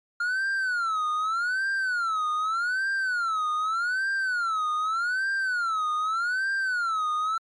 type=tone with vibrato; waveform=triangle; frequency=1396.9 Hz; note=F6; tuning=in tune; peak=-22 dBFS; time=0.2-7.38 s; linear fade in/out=5 ms; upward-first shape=sine; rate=0.83 Hz; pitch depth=220 cents each way; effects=MP3 48 kbps